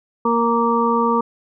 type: harmonic tone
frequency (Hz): 233.1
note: A#3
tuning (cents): 0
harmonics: 1 / 2 / 4 / 5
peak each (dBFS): -20 / -20 / -20 / -20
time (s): 0.25-1.21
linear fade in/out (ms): 5
effects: none